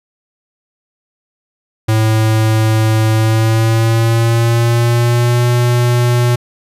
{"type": "tone with pitch glide", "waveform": "square", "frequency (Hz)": [110, 121.35], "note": ["A2", "B2"], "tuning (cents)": [0, -30], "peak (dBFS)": -10, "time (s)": [1.88, 6.36], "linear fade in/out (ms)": 10, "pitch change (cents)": 170, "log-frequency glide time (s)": [3.13, 5.45], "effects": ["resampled to 32000 Hz"]}